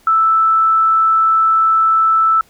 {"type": "tone", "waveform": "sine", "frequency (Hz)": 1318.5, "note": "E6", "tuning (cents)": 0, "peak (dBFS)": -9, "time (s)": [0.07, 2.41], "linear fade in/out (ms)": 2, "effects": ["pink hiss -51 dBFS RMS until 2.49 s"]}